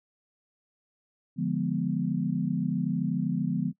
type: chord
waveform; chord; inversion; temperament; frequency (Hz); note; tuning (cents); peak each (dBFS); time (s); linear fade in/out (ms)
sine; D diminished seventh; none; equal; 146.83 / 174.61 / 207.7 / 246.9; D3 / F3 / Ab3 / Cb4; 0 / 0 / 0 / 0; -32 / -29 / -32 / -31; 1.36-3.73; 50
effects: noise-tail reverb RT60 0.1 s tail -23 dB re dry